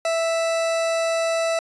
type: tone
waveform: 40% pulse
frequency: 659.3 Hz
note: E5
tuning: in tune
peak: -19 dBFS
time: 0.05-1.59 s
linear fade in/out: 2 ms
effects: resampled to 22050 Hz